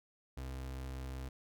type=tone; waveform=35% pulse; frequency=65.41 Hz; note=C2; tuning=in tune; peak=-39 dBFS; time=0.37-1.29 s; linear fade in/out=5 ms; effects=none